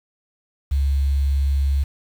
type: tone with quantisation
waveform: sine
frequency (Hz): 69.3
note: C#2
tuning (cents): 0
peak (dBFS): -16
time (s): 0.71-1.84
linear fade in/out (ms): 10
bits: 7
effects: none